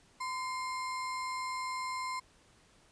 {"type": "tone with sample-and-hold", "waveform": "sine", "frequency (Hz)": 1024, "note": "C6", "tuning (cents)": -38, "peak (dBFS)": -34, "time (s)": [0.2, 2.2], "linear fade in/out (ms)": 10, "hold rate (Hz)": 3150, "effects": ["pink hiss -64 dBFS RMS until 2.91 s", "resampled to 22050 Hz"]}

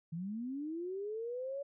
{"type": "linear sweep", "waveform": "sine", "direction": "up", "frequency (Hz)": [156.6, 569], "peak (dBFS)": -37, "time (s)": [0.12, 1.63], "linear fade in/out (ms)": 10, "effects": []}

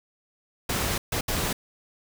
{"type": "noise bursts at uneven times", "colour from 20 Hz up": "pink", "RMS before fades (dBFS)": -27, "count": 3, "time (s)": [[0.69, 0.98], [1.12, 1.21], [1.28, 1.53]], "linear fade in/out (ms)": 5, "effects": []}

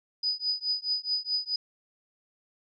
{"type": "tone with tremolo", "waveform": "sine", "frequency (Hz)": 4974, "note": "D#8", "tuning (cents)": -1, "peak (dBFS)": -23, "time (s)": [0.23, 1.56], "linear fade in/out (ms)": 5, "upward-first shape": "triangle", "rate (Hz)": 4.7, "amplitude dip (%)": 100, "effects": []}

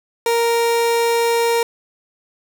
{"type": "tone", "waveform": "30% pulse", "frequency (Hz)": 466.2, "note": "A#4", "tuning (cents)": 0, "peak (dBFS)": -12, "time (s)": [0.26, 1.63], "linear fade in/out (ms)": 2, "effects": []}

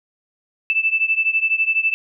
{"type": "beating tone pair", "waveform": "sine", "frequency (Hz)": [2637, 2649], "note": ["E7", "E7"], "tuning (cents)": [0, 8], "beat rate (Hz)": 12, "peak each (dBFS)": [-18, -20], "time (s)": [0.7, 1.94], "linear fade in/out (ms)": 0, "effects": []}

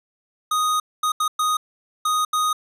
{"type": "tone bursts at uneven times", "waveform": "square", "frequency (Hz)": 1244.5, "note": "D#6", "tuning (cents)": 0, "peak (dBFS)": -19, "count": 6, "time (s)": [[0.51, 0.8], [1.03, 1.12], [1.2, 1.28], [1.39, 1.57], [2.05, 2.25], [2.33, 2.53]], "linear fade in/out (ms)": 5, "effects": ["resampled to 32000 Hz"]}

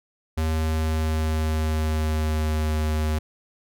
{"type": "tone with pitch glide", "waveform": "square", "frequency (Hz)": [79.3, 77.31], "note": ["D#2", "D#2"], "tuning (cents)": [33, -11], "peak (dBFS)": -22, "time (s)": [0.37, 3.19], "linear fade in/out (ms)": 10, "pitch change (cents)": -44, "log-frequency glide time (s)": [0.48, 2.76], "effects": []}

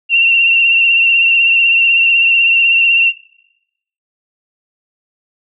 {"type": "tone with vibrato", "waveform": "sine", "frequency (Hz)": 2737, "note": "F7", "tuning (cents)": -36, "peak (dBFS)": -7, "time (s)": [0.09, 3.13], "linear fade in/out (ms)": 50, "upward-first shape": "triangle", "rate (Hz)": 16, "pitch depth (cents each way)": 42, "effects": ["noise-tail reverb RT60 0.9 s tail -24 dB re dry"]}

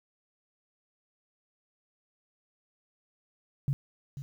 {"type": "tone with echo", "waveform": "sine", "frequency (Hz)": 138.59, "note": "C#3", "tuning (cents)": 0, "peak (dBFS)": -24, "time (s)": [3.68, 3.73], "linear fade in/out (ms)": 0, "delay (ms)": 490, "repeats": 1, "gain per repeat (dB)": -12, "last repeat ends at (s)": 4.22, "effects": ["10-bit"]}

